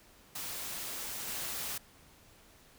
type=noise with level steps; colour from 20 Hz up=white; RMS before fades=-40 / -38 dBFS; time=0.35-1.78 s; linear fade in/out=5 ms; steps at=1.27 s; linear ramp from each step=10 ms; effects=pink hiss -60 dBFS RMS until 2.78 s